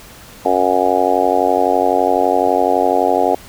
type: harmonic tone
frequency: 91.9 Hz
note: F#2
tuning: 11 cents flat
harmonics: 3 / 4 / 5 / 6 / 7 / 8 / 9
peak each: -22 / -21 / -19 / -21 / -19 / -17 / -19 dBFS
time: 0.45-3.35 s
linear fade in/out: 5 ms
effects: pink hiss -39 dBFS RMS until 3.48 s